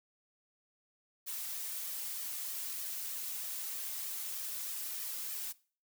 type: noise with flanger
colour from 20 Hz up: blue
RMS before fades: -40 dBFS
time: 1.26-5.53 s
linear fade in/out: 20 ms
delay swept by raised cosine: 1.6 to 3.4 ms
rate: 3.2 Hz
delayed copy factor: +0.6
effects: noise-tail reverb RT60 0.4 s tail -20 dB re dry